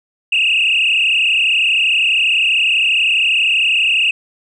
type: tone with frequency modulation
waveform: sine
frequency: 2694 Hz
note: E7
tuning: 37 cents sharp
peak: -10 dBFS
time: 0.32-4.11 s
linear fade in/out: 5 ms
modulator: 32.4 Hz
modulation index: 5.2
effects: tanh soft clip ceiling -7 dBFS